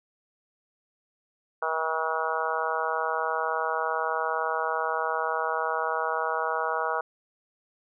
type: harmonic tone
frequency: 160.2 Hz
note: E3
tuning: 49 cents flat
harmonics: 3 / 4 / 5 / 6 / 7 / 8 / 9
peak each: -33 / -33 / -33 / -33 / -33 / -33 / -33 dBFS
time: 1.62-7.01 s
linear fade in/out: 5 ms
effects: none